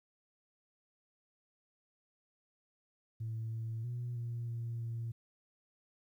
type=tone with pitch steps; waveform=sine; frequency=112.2 / 112.9 / 121.2 / 118 / 116.6 / 115.6 Hz; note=A2 / A2 / B2 / A#2 / A#2 / A#2; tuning=+34 / +45 / -32 / +22 / +1 / -14 cents; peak=-35 dBFS; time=3.2-5.12 s; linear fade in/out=10 ms; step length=320 ms; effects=tanh soft clip ceiling -33 dBFS + 12-bit